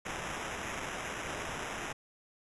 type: noise with sample-and-hold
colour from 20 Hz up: white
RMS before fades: -39 dBFS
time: 0.05-1.93 s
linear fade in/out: 10 ms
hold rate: 4410 Hz
effects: resampled to 24000 Hz